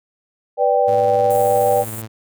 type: chord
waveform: sine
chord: G major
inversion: first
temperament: equal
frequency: 493.9 / 587.3 / 784 Hz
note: B4 / D5 / G5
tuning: 0 / 0 / 0 cents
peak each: -17 dBFS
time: 0.57-1.85 s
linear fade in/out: 50 ms
type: tone with tremolo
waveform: sawtooth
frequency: 111 Hz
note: A2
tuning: 16 cents sharp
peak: -24 dBFS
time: 0.87-2.08 s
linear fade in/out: 20 ms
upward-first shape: square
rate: 19 Hz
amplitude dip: 25%
type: high-pass noise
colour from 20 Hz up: white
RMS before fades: -32 dBFS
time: 1.3-2.02 s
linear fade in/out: 5 ms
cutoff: 7200 Hz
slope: 48 dB/octave
effects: none